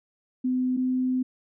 sine tone pair in turn, 254.3 / 255.6 Hz, C4 / C4, -49 / -40 cents, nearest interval unison, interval 9 cents, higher second, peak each -22 dBFS, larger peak neither, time 0.44-0.77 / 0.77-1.23 s, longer second, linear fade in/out 10 ms, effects none

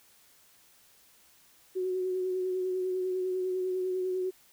sine tone with vibrato, 370 Hz, F#4, in tune, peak -28 dBFS, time 1.75-4.31 s, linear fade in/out 20 ms, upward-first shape sine, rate 10 Hz, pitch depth 23 cents each way, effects white hiss -61 dBFS RMS until 4.52 s

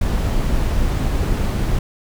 brown noise, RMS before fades -18 dBFS, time 0.01-1.79 s, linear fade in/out 5 ms, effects none

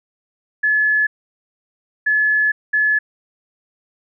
sine tone bursts at uneven times, 1714 Hz, A6, 46 cents flat, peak -13 dBFS, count 3, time 0.63-1.07 / 2.06-2.52 / 2.73-2.99 s, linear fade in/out 10 ms, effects none

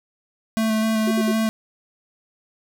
square tone with vibrato, 220 Hz, A3, in tune, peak -19 dBFS, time 0.57-1.49 s, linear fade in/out 0 ms, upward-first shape square, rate 3.9 Hz, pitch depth 13 cents each way
sine tone bursts, 367.1 Hz, F#4, 14 cents flat, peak -23 dBFS, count 3, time 1.07-1.317 s, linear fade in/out 5 ms, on 43 ms, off 59 ms
effects none

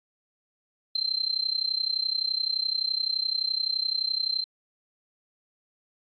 sine tone with amplitude modulation, 4122 Hz, C8, 27 cents flat, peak -21 dBFS, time 0.95-4.44 s, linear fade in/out 5 ms, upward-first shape sine, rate 31.7 Hz, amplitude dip 90%, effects AAC 32 kbps

